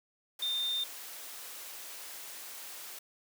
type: tone in noise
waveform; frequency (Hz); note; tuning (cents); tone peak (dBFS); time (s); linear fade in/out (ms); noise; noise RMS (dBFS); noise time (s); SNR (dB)
sine; 3620; A7; +48; -30; 0.42-0.84; 5; white; -45; 0.39-2.99; +12
effects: high-pass 400 Hz 12 dB/octave